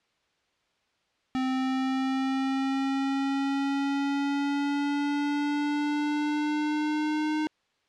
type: exponential sweep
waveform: square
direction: up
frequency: 259.2 to 307.8 Hz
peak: -26 dBFS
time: 1.35-7.47 s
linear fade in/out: 0 ms
effects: white hiss -71 dBFS RMS until 7.88 s + low-pass 4000 Hz 12 dB/octave